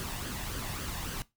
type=noise with flanger; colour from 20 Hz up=pink; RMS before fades=-37 dBFS; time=0-1.22 s; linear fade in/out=0 ms; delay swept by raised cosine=0.63 to 1.14 ms; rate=3.6 Hz; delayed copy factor=+0.5; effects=noise-tail reverb RT60 0.2 s tail -19 dB re dry